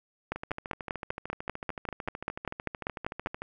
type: two click trains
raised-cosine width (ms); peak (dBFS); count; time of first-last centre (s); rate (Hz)
0.5; -21 / -15; 42 / 16; 0.36-3.42 / 0.32-3.261; 13.4 / 5.1
effects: none